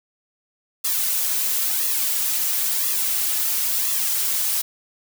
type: noise with flanger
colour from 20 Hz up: blue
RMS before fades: -22 dBFS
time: 0.84-4.62 s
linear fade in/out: 10 ms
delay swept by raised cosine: 1.3 to 4.4 ms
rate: 0.98 Hz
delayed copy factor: -0.8
effects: none